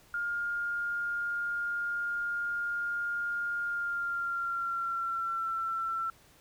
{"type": "tone with pitch glide", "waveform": "sine", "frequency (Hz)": [1412, 1345.1], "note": ["F6", "E6"], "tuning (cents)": [19, 35], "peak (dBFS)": -30, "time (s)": [0.14, 6.1], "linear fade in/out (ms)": 2, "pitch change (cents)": -84, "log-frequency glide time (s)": [3.63, 5.46], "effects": ["pink hiss -60 dBFS RMS until 6.4 s"]}